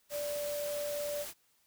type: tone in noise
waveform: sine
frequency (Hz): 584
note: D5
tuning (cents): -10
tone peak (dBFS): -34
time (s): 0.1-1.26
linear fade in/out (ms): 50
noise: white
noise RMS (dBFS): -43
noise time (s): 0.09-1.34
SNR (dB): +6
effects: white hiss -71 dBFS RMS until 1.66 s